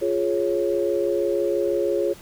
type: chord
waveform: sine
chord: Db major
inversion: first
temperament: equal with one note detuned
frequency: 349.2 / 415.3 / 550.9 Hz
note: F4 / Ab4 / Db5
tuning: 0 / 0 / -11 cents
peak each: -24 dBFS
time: 0.01-2.14 s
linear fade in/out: 20 ms
effects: pink hiss -46 dBFS RMS until 2.21 s